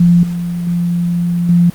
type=tone with level steps; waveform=sine; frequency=173.4 Hz; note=F3; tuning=12 cents flat; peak=-5 / -16 / -12 / -6 dBFS; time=0-1.7 s; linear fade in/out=5 ms; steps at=0.23 / 0.67 / 1.49 s; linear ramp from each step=2 ms; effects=pink hiss -38 dBFS RMS until 1.74 s + Opus 48 kbps